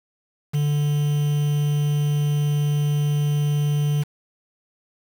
triangle tone with quantisation, 146.83 Hz, D3, in tune, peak -16 dBFS, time 0.53-4.04 s, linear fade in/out 20 ms, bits 6, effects none

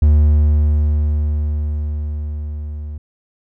triangle tone with level ramp, 75 Hz, D2, 37 cents sharp, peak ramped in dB -5 to -23 dBFS, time 0.02-2.98 s, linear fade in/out 5 ms, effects none

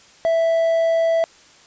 triangle tone, 659.3 Hz, E5, in tune, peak -13 dBFS, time 0.25-1.24 s, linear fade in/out 0 ms, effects white hiss -49 dBFS RMS until 1.66 s + resampled to 16000 Hz

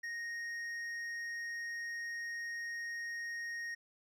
triangle tone with hard clipping, 1864.7 Hz, A#6, in tune, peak -40 dBFS, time 0.03-3.75 s, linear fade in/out 10 ms, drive 9 dB, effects none

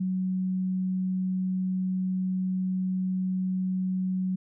sine tone, 186 Hz, F#3, 9 cents sharp, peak -25 dBFS, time 0-4.36 s, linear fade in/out 10 ms, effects none

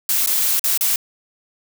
blue noise with dropouts, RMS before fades -18 dBFS, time 0.09-0.96 s, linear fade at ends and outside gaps 2 ms, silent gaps 0.262-0.272 / 0.595-0.64 / 0.776-0.809 s, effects none

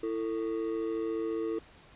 triangle ring-modulated tone, 389.6 Hz, G4, 11 cents flat, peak -25 dBFS, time 0.03-1.59 s, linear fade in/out 5 ms, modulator 57.2 Hz, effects pink hiss -56 dBFS RMS until 1.95 s + resampled to 8000 Hz

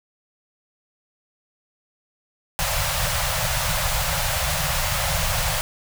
pink band-stop noise, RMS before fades -23 dBFS, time 2.59-5.61 s, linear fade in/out 0 ms, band 170 to 520 Hz, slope 96 dB/octave, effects none

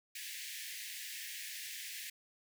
pink high-pass noise, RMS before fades -45 dBFS, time 0.15-2.1 s, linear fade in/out 5 ms, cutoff 1700 Hz, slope 96 dB/octave, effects none

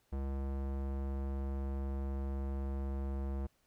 square tone with low-pass filter, 68 Hz, C#2, 33 cents flat, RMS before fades -37 dBFS, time 0.12-3.47 s, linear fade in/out 10 ms, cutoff 900 Hz, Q 0.67, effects pink hiss -74 dBFS RMS until 3.66 s

